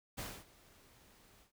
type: noise with ADSR envelope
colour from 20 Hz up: pink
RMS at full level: -42 dBFS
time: 0.17-1.52 s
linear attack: 20 ms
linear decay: 250 ms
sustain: -22 dB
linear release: 110 ms
effects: none